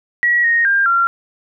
sine tone with pitch steps, 1920 / 1863 / 1599 / 1375 Hz, B6 / A#6 / G6 / F6, -49 / -2 / +34 / -27 cents, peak -11 dBFS, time 0.23-1.07 s, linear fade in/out 0 ms, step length 210 ms, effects none

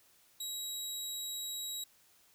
20% pulse tone, 3855 Hz, B7, 43 cents flat, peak -32 dBFS, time 0.4-1.84 s, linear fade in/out 5 ms, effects white hiss -66 dBFS RMS until 2.34 s

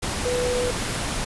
sine tone in noise, 493.9 Hz, B4, in tune, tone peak -22 dBFS, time 0.25-0.71 s, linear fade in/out 10 ms, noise pink, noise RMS -27 dBFS, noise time 0.02-1.25 s, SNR +2 dB, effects resampled to 24000 Hz

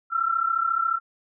sine tone pair together, 1327.8 / 1362 Hz, E6 / F6, +12 / -44 cents, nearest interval unison, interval 44 cents, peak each -25 / -23 dBFS, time 0.1-1 s, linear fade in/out 50 ms, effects none

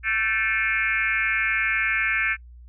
sine tone with frequency modulation, 1964 Hz, B6, 10 cents flat, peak -20 dBFS, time 0.03-2.37 s, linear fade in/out 50 ms, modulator 208 Hz, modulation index 2.4, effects noise-tail reverb RT60 0.1 s tail -25 dB re dry + added 60 Hz sine -42 dBFS peak until 2.68 s

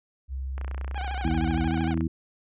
sine tone with pitch glide, 66.2 to 63.76 Hz, C2 to C2, +21 to -44 cents, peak -29 dBFS, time 0.28-1.71 s, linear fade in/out 50 ms, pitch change -65 cents, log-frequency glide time 1.13-1.24 s
click train, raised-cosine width 0.5 ms, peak -24 dBFS, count 44, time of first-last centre 0.58-2.009 s, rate 30.1 Hz
sawtooth tone with vibrato, 773 Hz, G5, 24 cents flat, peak -29 dBFS, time 0.95-1.94 s, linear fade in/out 10 ms, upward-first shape triangle, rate 13 Hz, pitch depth 140 cents each way
harmonic tone, 81 Hz, E2, 30 cents flat, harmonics 1 / 2 / 3 / 4, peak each -29 / -29 / -29 / -29 dBFS, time 1.24-2.08 s, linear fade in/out 10 ms
effects resampled to 8000 Hz

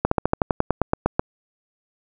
slowing click train, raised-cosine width 1 ms, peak -3 dBFS, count 13, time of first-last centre 0.05-1.195 s, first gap 64 ms, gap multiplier 1.07, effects none

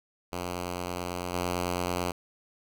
5% pulse tone with level steps, 89 Hz, F2, 33 cents sharp, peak -21 / -17 dBFS, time 0.32-2.12 s, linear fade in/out 10 ms, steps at 1.34 s, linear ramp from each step 2 ms, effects none

